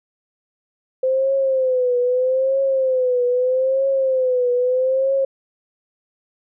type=tone with vibrato; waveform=sine; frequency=516 Hz; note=C5; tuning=24 cents flat; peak=-15 dBFS; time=1.03-5.25 s; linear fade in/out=5 ms; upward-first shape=triangle; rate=0.79 Hz; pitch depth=97 cents each way; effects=none